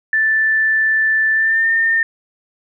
sine tone with pitch glide, 1762 to 1814.7 Hz, A6 to A#6, +2 to -47 cents, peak -12 dBFS, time 0.13-2.03 s, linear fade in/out 2 ms, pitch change +51 cents, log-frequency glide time 1.33-1.69 s, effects none

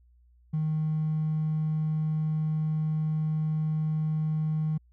triangle tone with hard clipping, 155.6 Hz, D#3, in tune, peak -25 dBFS, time 0.53-4.78 s, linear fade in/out 10 ms, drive 3 dB, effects added 60 Hz sine -57 dBFS peak until 4.92 s

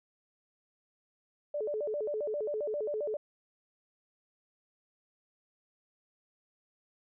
sine tone with vibrato, 503 Hz, B4, 32 cents sharp, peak -31 dBFS, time 1.54-3.17 s, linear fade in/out 5 ms, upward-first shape square, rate 7.5 Hz, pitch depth 270 cents each way, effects none

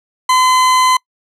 40% pulse tone, 1021 Hz, C6, 43 cents flat, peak -8 dBFS, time 0.29-0.97 s, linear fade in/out 5 ms, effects noise-tail reverb RT60 0.1 s tail -26 dB re dry + low-pass 10000 Hz 12 dB/octave

